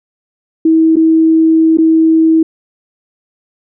sine tone with dropouts, 322.1 Hz, E4, 40 cents flat, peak -5 dBFS, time 0.65-2.43 s, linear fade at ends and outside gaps 5 ms, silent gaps 0.958-0.966 / 1.773-1.784 s, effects none

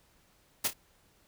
white noise with echo, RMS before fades -28 dBFS, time 0.64-0.68 s, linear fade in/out 10 ms, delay 28 ms, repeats 2, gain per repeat -10 dB, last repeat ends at 0.736 s, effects pink hiss -66 dBFS RMS until 1.27 s

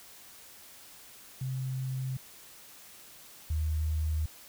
sine tone pair in turn, 130.81 / 77.78 Hz, C3 / D#2, 0 / 0 cents, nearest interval major sixth, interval 900 cents, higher first, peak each -31 / -27 dBFS, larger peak second, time 1.41-2.17 / 3.5-4.26 s, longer neither, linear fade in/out 5 ms, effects white hiss -52 dBFS RMS until 4.48 s

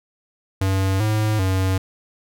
square tone with pitch steps, 95.9 / 107.8 / 94.5 Hz, G2 / A2 / F#2, -37 / -35 / +37 cents, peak -18 dBFS, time 0.61-1.78 s, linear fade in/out 5 ms, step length 390 ms, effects none

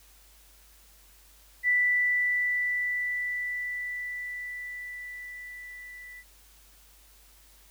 sine tone with level ramp, 1975.5 Hz, B6, in tune, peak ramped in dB -20 to -43 dBFS, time 1.63-6.24 s, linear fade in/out 50 ms, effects added 50 Hz sine -58 dBFS peak until 7.7 s + white hiss -58 dBFS RMS until 7.7 s

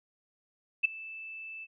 sine tone with ADSR envelope, 2637 Hz, E7, in tune, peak -18 dBFS, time 0.83-1.67 s, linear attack 20 ms, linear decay 8 ms, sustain -22 dB, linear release 39 ms, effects none

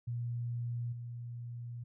sine tone with level steps, 119.4 Hz, A#2, 42 cents sharp, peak -34 / -40 dBFS, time 0.07-1.84 s, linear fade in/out 10 ms, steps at 0.92 s, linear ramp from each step 10 ms, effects none

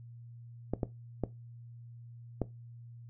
clicks, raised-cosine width 2 ms, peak -17 dBFS, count 4, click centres 0.736 / 0.832 / 1.237 / 2.417 s, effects noise-tail reverb RT60 0.2 s tail -17 dB re dry + added 118 Hz sine -47 dBFS peak until 3.09 s

